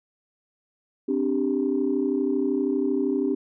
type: chord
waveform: sine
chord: C suspended second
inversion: none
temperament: just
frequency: 261.6 / 294.3 / 392.4 Hz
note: C4 / D4 / G4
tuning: 0 / +4 / +2 cents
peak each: -25 dBFS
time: 1.08-3.35 s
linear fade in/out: 10 ms
effects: tanh soft clip ceiling -13 dBFS